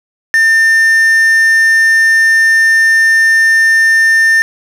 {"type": "tone with quantisation", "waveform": "triangle", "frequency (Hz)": 1800, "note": "A6", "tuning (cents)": 39, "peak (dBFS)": -4, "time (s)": [0.34, 4.42], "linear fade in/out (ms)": 0, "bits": 4, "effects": []}